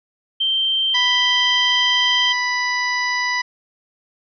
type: tone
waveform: sine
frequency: 3136 Hz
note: G7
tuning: in tune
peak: -16 dBFS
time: 0.4-2.33 s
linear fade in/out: 10 ms
type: harmonic tone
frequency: 987.8 Hz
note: B5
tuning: in tune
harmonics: 1 / 2 / 3 / 4 / 5 / 6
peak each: -24 / -20 / -35 / -34 / -28 / -36 dBFS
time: 0.94-3.42 s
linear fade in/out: 10 ms
effects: none